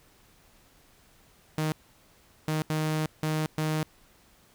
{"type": "tone bursts at uneven times", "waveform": "sawtooth", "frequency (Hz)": 155.56, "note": "D#3", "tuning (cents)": 0, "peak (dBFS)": -22, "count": 5, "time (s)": [[1.58, 1.72], [2.48, 2.62], [2.7, 3.06], [3.23, 3.46], [3.58, 3.83]], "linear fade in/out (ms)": 0, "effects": ["pink hiss -60 dBFS RMS until 4.54 s"]}